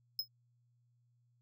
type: tone with exponential decay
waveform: square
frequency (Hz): 5130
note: E8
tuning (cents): -48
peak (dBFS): -30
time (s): 0.19-0.28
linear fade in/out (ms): 2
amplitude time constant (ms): 18
effects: added 120 Hz sine -70 dBFS peak until 1.41 s